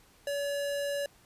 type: tone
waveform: square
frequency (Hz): 569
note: C#5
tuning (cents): +45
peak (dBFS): -31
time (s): 0.27-1.06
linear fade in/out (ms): 2
effects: pink hiss -61 dBFS RMS until 1.25 s + resampled to 32000 Hz